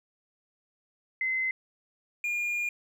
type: tone pair in turn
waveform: sine / triangle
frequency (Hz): 2055 / 2420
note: C7 / D#7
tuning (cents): -32 / -49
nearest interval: minor third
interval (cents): 283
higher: second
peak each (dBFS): -26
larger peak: neither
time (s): 1.21-1.51 / 2.24-2.69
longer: second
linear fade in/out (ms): 2
effects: none